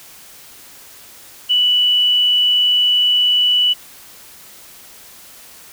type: tone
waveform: sine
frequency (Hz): 2961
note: F#7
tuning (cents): +1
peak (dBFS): -11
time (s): 1.49-3.74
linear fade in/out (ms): 20
effects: white hiss -41 dBFS RMS until 5.72 s